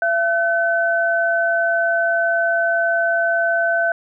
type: tone pair together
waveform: sine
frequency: 676.2 / 1518 Hz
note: E5 / F#6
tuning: +44 / +44 cents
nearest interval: octave + major second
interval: 1400 cents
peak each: -18 dBFS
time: 0.02-3.92 s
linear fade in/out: 2 ms
effects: none